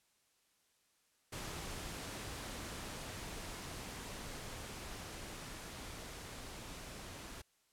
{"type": "noise with level ramp", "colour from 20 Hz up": "pink", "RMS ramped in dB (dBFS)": [-44, -49], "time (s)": [1.32, 7.42], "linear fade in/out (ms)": 10, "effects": ["white hiss -75 dBFS RMS until 7.72 s", "low-pass 11000 Hz 12 dB/octave"]}